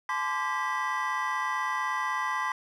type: tone cluster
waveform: triangle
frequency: 863 / 1032 / 1168 / 1607 / 1961 Hz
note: A5 / C6 / D6 / G6 / B6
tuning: -34 / -24 / -10 / +43 / -13 cents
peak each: -34 / -29 / -33 / -36 / -32 dBFS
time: 0.09-2.52 s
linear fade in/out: 2 ms
effects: none